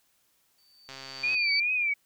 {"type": "tone with exponential growth", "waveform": "sine", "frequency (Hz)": 4573, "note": "D8", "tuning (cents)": -47, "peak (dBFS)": -24, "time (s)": [0.58, 1.6], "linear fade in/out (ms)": 5, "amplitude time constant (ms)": 220}
{"type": "click train", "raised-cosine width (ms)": 0.2, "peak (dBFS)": -25, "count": 62, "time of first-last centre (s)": [0.89, 1.345], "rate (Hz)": 134}
{"type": "tone with vibrato", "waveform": "sine", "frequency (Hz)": 2391, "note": "D7", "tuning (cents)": 30, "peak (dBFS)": -24, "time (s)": [1.23, 1.94], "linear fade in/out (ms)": 10, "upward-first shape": "triangle", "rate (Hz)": 2.5, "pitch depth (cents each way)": 110}
{"effects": ["white hiss -69 dBFS RMS until 2.05 s"]}